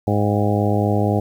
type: harmonic tone with a mistuned harmonic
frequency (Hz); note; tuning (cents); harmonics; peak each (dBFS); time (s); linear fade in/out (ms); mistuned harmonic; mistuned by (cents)
103.83; G#2; 0; 1 / 2 / 3 / 4 / 5 / 6 / 7 / 8; -19 / -22 / -24 / -25 / -26 / -27 / -27 / -28; 0.07-1.2; 5; 8; -57
effects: 8-bit